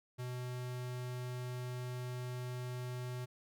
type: tone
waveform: square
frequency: 124.8 Hz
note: B2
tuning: 19 cents sharp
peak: -40 dBFS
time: 0.18-3.26 s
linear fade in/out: 20 ms
effects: none